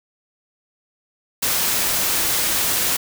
white noise, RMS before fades -20 dBFS, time 1.42-2.97 s, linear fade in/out 10 ms, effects none

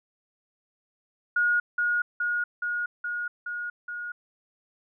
sine tone with echo, 1440 Hz, F#6, 47 cents flat, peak -20 dBFS, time 1.36-1.6 s, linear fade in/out 5 ms, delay 420 ms, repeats 6, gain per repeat -2 dB, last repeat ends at 4.12 s, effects none

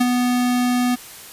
square tone with ADSR envelope, 246.9 Hz, B3, in tune, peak -13 dBFS, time 0-0.96 s, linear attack 10 ms, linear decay 30 ms, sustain -4 dB, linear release 18 ms, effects white hiss -39 dBFS RMS until 1.32 s + resampled to 32000 Hz

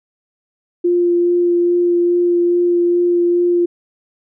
sine tone with vibrato, 349.2 Hz, F4, in tune, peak -11 dBFS, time 0.84-3.66 s, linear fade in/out 10 ms, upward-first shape sine, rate 2.4 Hz, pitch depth 10 cents each way, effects none

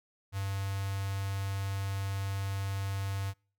square tone with notch filter, 98.1 Hz, G2, 2 cents sharp, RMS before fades -34 dBFS, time 0.32-3.34 s, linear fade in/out 50 ms, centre 350 Hz, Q 0.6, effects noise-tail reverb RT60 0.4 s tail -26 dB re dry

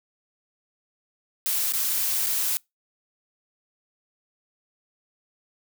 blue noise with dropouts, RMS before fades -25 dBFS, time 1.46-2.57 s, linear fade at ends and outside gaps 0 ms, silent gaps 1.722-1.736 / 2.263-2.268 s, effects noise-tail reverb RT60 0.2 s tail -26 dB re dry

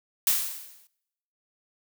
blue noise with exponential decay, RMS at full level -20 dBFS, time 0.27-0.87 s, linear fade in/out 1 ms, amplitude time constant 130 ms, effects noise-tail reverb RT60 0.9 s tail -24 dB re dry

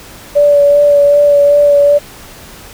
sine tone with vibrato, 577 Hz, D5, 31 cents flat, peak -4 dBFS, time 0.35-1.99 s, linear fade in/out 20 ms, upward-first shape sine, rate 2.6 Hz, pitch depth 16 cents each way, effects pink hiss -34 dBFS RMS until 2.73 s

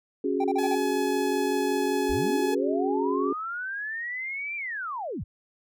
sine chord, C# suspended fourth, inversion none, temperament equal, 277.2 / 370 / 415.3 Hz, C#4 / F#4 / G#4, 0 / 0 / 0 cents, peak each -28 dBFS, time 0.24-3.33 s, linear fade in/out 5 ms
triangle tone bursts, 784 Hz, G5, in tune, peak -24 dBFS, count 5, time 0.4-0.75 s, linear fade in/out 5 ms, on 42 ms, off 35 ms
sawtooth tone, 848 Hz, G#5, 36 cents sharp, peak -27 dBFS, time 0.58-2.55 s, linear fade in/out 10 ms
sine linear two-way sweep, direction up then down, 33.49 to 2386 to 41.07 Hz, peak -30 dBFS, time 2.09-5.24 s, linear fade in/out 10 ms, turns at 4.56 s
effects none

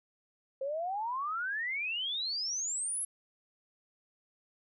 sine exponential sweep, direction up, 523.3 to 11130 Hz, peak -32 dBFS, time 0.61-3.05 s, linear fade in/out 5 ms, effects none

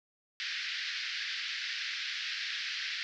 pink band-pass noise, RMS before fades -37 dBFS, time 0.4-3.03 s, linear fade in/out 0 ms, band 1600 to 5200 Hz, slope 48 dB/octave, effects none

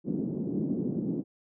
pink band-pass noise, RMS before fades -31 dBFS, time 0.04-1.24 s, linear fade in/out 50 ms, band 180 to 330 Hz, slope 24 dB/octave, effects none

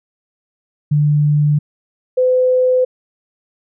sine tone pair in turn, 148.1 / 508 Hz, D3 / B4, +15 / +49 cents, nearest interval octave + major sixth, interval 2134 cents, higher second, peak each -10 dBFS, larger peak neither, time 0.91-1.59 / 2.17-2.85 s, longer neither, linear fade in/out 10 ms, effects none

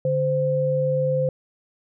sine tone pair together, 145.36 / 518 Hz, D3 / C5, -17 / -17 cents, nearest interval octave + minor seventh, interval 2200 cents, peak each -24 / -20 dBFS, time 0.05-1.29 s, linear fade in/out 2 ms, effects none

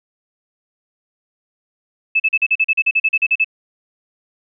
sine tone bursts, 2614 Hz, E7, 15 cents flat, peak -11 dBFS, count 15, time 2.15-3.445 s, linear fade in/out 10 ms, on 49 ms, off 40 ms, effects none

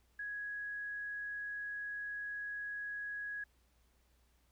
sine tone, 1666 Hz, G#6, 5 cents sharp, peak -39 dBFS, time 0.19-3.44 s, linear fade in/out 5 ms, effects added 60 Hz sine -70 dBFS peak until 4.51 s + pink hiss -75 dBFS RMS until 4.51 s

